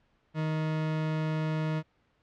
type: tone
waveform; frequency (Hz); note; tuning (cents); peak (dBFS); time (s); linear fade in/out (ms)
40% pulse; 156.5; D#3; +10; -27; 0.34-1.83; 50
effects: pink hiss -70 dBFS RMS until 2.22 s + low-pass 3000 Hz 12 dB/octave